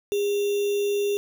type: tone with sample-and-hold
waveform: sine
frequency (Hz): 406.6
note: G#4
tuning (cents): -37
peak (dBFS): -21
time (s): 0.12-1.17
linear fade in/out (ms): 0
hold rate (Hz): 3150
effects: none